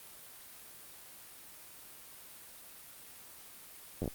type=slowing click train; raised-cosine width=2 ms; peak=-22 dBFS; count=5; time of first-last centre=4.02-4.078 s; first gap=10 ms; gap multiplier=1.25; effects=white hiss -52 dBFS RMS until 4.14 s + Opus 32 kbps